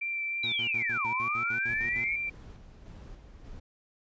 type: tone with vibrato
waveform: sine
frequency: 2348 Hz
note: D7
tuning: 1 cent flat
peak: -30 dBFS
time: 0.01-2.3 s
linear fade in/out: 10 ms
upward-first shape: triangle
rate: 3.3 Hz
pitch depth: 13 cents each way
type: linear two-way sweep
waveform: sine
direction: down then up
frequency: 3951 to 900 to 2234 Hz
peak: -30 dBFS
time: 0.43-2.16 s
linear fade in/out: 5 ms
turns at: 1.07 s
type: tone bursts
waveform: 20% pulse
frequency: 116.54 Hz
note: A#2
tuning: in tune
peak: -36 dBFS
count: 11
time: 0.44-2.042 s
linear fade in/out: 0 ms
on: 82 ms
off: 70 ms
type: noise with tremolo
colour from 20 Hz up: brown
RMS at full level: -46 dBFS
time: 1.68-3.6 s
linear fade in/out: 10 ms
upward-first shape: square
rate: 1.7 Hz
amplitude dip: 40%
effects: resampled to 16000 Hz